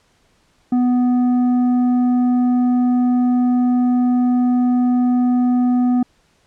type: tone with tanh clipping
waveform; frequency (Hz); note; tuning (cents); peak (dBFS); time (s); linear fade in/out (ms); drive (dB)
triangle; 247.5; B3; +4; -14; 0.72-6.03; 5; 11
effects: pink hiss -59 dBFS RMS until 6.46 s + low-pass 8000 Hz 12 dB/octave